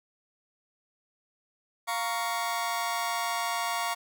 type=chord; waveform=sawtooth; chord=Bb minor; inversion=second; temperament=just; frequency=699.2 / 932.3 / 1118.8 Hz; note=F5 / Bb5 / Db6; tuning=+2 / 0 / +16 cents; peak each=-29 dBFS; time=1.87-3.95 s; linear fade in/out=20 ms; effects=none